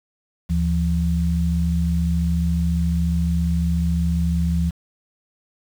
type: tone pair together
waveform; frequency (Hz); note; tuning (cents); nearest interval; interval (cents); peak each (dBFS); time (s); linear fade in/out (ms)
sine; 75.73 / 170; D#2 / F3; -46 / -46; octave + major second; 1400; -20; 0.49-4.71; 20
effects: 7-bit